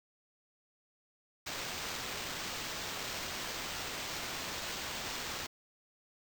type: noise with sample-and-hold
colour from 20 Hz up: violet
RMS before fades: -40 dBFS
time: 1.46-5.47 s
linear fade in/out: 10 ms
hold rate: 11025 Hz
effects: none